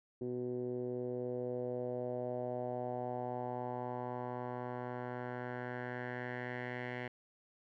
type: tone with low-pass filter sweep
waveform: 10% pulse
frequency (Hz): 123.8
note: B2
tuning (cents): +5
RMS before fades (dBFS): -40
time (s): 0.21-7.08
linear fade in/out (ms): 5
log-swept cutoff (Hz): 350 to 2200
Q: 3.2
effects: none